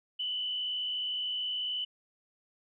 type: tone with frequency modulation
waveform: sine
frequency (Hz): 2992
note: F#7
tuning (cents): +19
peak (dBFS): -31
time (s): 0.19-1.85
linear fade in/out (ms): 10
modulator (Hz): 58.9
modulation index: 1.1
effects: none